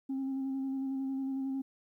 sine tone with vibrato, 268.1 Hz, C4, 42 cents sharp, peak -30 dBFS, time 0.09-1.62 s, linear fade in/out 10 ms, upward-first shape square, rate 11 Hz, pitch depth 15 cents each way, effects tanh soft clip ceiling -30 dBFS + 12-bit

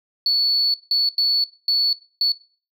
sine tone bursts at uneven times, 4436 Hz, C#8, in tune, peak -14 dBFS, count 5, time 0.26-0.74 / 0.91-1.09 / 1.18-1.44 / 1.68-1.93 / 2.21-2.32 s, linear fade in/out 2 ms, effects noise-tail reverb RT60 0.4 s tail -21 dB re dry + tanh soft clip ceiling -11 dBFS

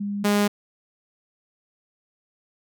sine / sawtooth tone pair in turn, 202.6 / 205.4 Hz, G#3 / G#3, -43 / -19 cents, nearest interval unison, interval 24 cents, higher second, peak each -25 / -14 dBFS, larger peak second, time 0-0.24 / 0.24-0.48 s, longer neither, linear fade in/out 10 ms, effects none

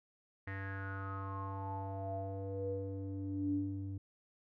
square tone with low-pass filter sweep, 97.3 Hz, G2, 12 cents flat, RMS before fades -40 dBFS, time 0.47-3.98 s, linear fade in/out 5 ms, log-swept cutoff 1900 to 220 Hz, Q 9.2, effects none

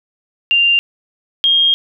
sine tone pair in turn, 2788 / 3234 Hz, F7 / G#7, -4 / -47 cents, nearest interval minor third, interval 257 cents, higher second, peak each -9 dBFS, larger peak neither, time 0.51-0.79 / 1.44-1.74 s, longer second, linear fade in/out 0 ms, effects none

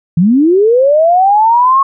sine linear sweep, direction up, 155.56 to 1106 Hz, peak -5 dBFS, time 0.17-1.83 s, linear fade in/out 5 ms, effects none

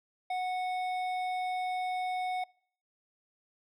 triangle tone with hard clipping, 736 Hz, F#5, 9 cents flat, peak -32 dBFS, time 0.3-2.44 s, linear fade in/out 5 ms, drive 13 dB, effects noise-tail reverb RT60 0.6 s tail -26 dB re dry

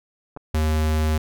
clicks, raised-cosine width 1 ms, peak -22 dBFS, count 2, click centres 0.365 / 0.372 s
square tone, 77.78 Hz, D#2, in tune, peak -19 dBFS, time 0.54-1.18 s, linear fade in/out 5 ms
effects none

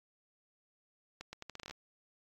accelerating click train, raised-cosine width 0.2 ms, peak -27 dBFS, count 11, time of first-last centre 1.21-1.71 s, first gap 120 ms, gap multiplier 0.78, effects AAC 64 kbps

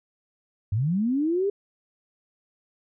sine linear sweep, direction up, 92.5 to 412.2 Hz, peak -21 dBFS, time 0.72-1.5 s, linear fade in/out 5 ms, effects none

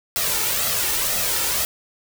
white noise with flanger, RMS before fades -22 dBFS, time 0.16-1.65 s, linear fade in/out 0 ms, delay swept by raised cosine 1.5 to 2.25 ms, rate 2 Hz, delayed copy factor +0.55, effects none

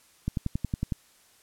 click train, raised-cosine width 5 ms, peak -15 dBFS, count 8, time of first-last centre 0.28-0.922 s, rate 10.9 Hz, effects white hiss -60 dBFS RMS until 1.42 s + low-pass 12000 Hz 12 dB/octave

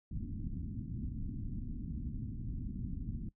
pink low-pass noise, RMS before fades -40 dBFS, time 0.11-3.29 s, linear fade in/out 5 ms, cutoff 280 Hz, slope 48 dB/octave, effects noise-tail reverb RT60 0.1 s tail -20 dB re dry

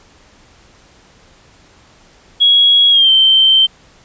sine tone with pitch glide, 3322 to 3117 Hz, G#7 to G7, 0 to -11 cents, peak -6 dBFS, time 2.4-3.67 s, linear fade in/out 20 ms, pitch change -111 cents, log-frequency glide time 2.9-3.1 s, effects pink hiss -47 dBFS RMS until 4.04 s + resampled to 16000 Hz

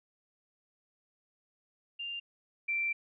sine tone pair in turn, 2794 / 2349 Hz, F7 / D7, 0 / 0 cents, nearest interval minor third, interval 300 cents, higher first, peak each -36 / -29 dBFS, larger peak second, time 1.99-2.2 / 2.68-2.93 s, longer second, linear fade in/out 10 ms, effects none

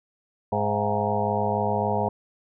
harmonic tone with a mistuned harmonic, 103.83 Hz, G#2, in tune, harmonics 1 / 2 / 4 / 5 / 6 / 7 / 8 / 9, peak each -30 / -30 / -30 / -30 / -30 / -30 / -30 / -30 dBFS, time 0.52-2.09 s, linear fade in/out 5 ms, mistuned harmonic 6, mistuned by +100 cents, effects none

